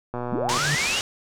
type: click train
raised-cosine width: 1 ms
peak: -16 dBFS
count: 54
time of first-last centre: 0.14-0.574 s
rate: 122 Hz
type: tone with exponential growth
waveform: triangle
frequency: 146.6 Hz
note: D3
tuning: 3 cents flat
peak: -20 dBFS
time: 0.24-0.75 s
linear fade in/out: 5 ms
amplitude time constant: 110 ms
type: linear sweep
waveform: sine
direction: up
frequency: 156.9 to 2960 Hz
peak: -24 dBFS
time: 0.32-1 s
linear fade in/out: 5 ms
type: low-pass noise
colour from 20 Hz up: white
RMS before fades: -27 dBFS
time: 0.49-1.01 s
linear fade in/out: 0 ms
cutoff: 7200 Hz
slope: 24 dB/octave
effects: none